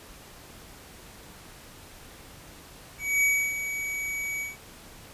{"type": "tone with ADSR envelope", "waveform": "square", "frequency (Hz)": 2267, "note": "C#7", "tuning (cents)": 38, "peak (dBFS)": -20, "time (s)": [2.98, 4.57], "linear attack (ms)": 250, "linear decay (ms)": 300, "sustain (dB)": -10, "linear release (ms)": 160, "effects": ["pink hiss -48 dBFS RMS until 5.13 s", "resampled to 32000 Hz"]}